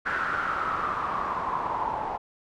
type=noise with low-pass filter sweep; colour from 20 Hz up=white; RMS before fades=-29 dBFS; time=0.05-2.18 s; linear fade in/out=20 ms; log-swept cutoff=1500 to 870 Hz; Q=6.9; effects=none